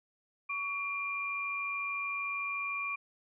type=tone pair together; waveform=sine; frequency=1128.4 / 2391 Hz; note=C#6 / D7; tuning=+30 / +30 cents; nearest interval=octave + minor second; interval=1300 cents; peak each=-38 / -34 dBFS; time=0.49-2.96 s; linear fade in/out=10 ms; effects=none